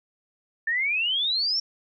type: exponential sweep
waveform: sine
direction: up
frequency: 1765 to 5570 Hz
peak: -22 dBFS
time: 0.67-1.6 s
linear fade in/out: 5 ms
effects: none